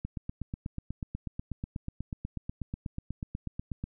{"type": "click train", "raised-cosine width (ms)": 5, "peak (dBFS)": -22, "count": 32, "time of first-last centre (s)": [0.05, 3.84], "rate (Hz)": 8.18, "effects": []}